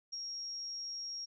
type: tone with ADSR envelope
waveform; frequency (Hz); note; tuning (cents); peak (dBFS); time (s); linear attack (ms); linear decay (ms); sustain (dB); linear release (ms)
sine; 5588; F8; 0; -37; 0.12-1.26; 16; 21; -2; 19
effects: none